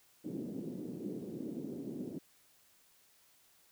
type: band-pass noise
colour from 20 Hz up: pink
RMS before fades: -42 dBFS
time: 0.24-2.19 s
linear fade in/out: 10 ms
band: 190 to 360 Hz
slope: 24 dB/octave
effects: white hiss -67 dBFS RMS until 3.71 s